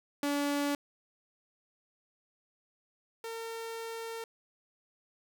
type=tone pair in turn; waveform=sawtooth; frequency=286.8 / 455.3 Hz; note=D4 / A#4; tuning=-41 / -41 cents; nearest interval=minor sixth; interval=800 cents; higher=second; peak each=-25 / -34 dBFS; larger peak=first; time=0.23-0.75 / 3.24-4.24 s; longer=second; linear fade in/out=2 ms; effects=none